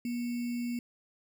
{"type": "tone with sample-and-hold", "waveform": "sine", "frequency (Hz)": 240, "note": "B3", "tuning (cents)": -49, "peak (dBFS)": -31, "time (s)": [0.05, 0.79], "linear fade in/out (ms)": 2, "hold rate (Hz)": 2450, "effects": []}